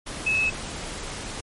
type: tone in noise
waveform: sine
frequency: 2589 Hz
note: E7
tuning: 32 cents flat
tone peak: -20 dBFS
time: 0.26-0.5 s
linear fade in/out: 10 ms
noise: pink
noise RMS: -34 dBFS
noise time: 0.06-1.41 s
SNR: +11 dB
effects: MP3 48 kbps